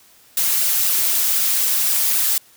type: noise with flanger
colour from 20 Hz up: blue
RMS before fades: -18 dBFS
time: 0.37-2.38 s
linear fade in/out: 2 ms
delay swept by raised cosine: 0.89 to 6.29 ms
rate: 3.9 Hz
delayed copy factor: -0.65
effects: white hiss -51 dBFS RMS until 2.56 s